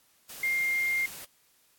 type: tone in noise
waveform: sine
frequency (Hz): 2115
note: C7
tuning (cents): +18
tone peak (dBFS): -25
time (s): 0.43-1.06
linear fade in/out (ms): 5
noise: white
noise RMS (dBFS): -43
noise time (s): 0.29-1.25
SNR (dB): +15
effects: white hiss -65 dBFS RMS until 1.78 s + AAC 64 kbps